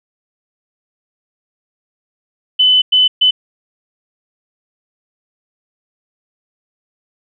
sine tone bursts at uneven times, 3016 Hz, F#7, 32 cents sharp, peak -7 dBFS, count 3, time 2.59-2.82 / 2.92-3.08 / 3.21-3.31 s, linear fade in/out 10 ms, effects none

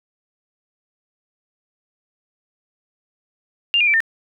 sine tone with pitch steps, 2799 / 2425 / 2329 / 1809 Hz, F7 / D#7 / D7 / A6, +3 / -45 / -15 / +48 cents, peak -13 dBFS, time 3.74-4.004 s, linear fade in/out 0 ms, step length 66 ms, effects none

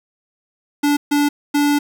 square tone bursts at uneven times, 290.2 Hz, D4, 21 cents flat, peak -14 dBFS, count 3, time 0.83-0.97 / 1.11-1.29 / 1.54-1.79 s, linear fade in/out 10 ms, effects 7-bit

